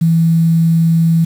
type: tone with quantisation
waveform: sine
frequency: 164.81 Hz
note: E3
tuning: in tune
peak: -8 dBFS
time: 0.01-1.25 s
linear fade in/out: 10 ms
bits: 6
effects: none